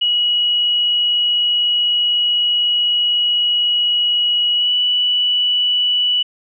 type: tone with pitch glide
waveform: sine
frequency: 2914 to 2955 Hz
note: F#7 to F#7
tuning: -27 to -3 cents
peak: -13 dBFS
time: 0.01-6.23 s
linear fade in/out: 10 ms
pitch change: +24 cents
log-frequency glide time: 4.53-4.72 s
effects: none